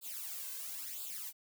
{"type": "noise with flanger", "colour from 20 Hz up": "blue", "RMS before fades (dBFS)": -43, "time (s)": [0.01, 1.33], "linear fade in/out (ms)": 50, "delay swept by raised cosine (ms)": [0.25, 1.95], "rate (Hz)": 0.99, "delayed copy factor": 0.8, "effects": []}